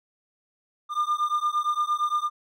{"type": "beating tone pair", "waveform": "triangle", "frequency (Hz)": [1200, 1208.7], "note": ["D6", "D6"], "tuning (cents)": [37, 49], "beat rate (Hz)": 8.7, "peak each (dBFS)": -24, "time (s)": [0.89, 2.3], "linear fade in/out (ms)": 50, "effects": []}